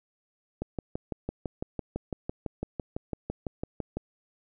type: click train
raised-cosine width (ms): 2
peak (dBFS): -18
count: 21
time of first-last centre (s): 0.62-3.97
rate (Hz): 5.97
effects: none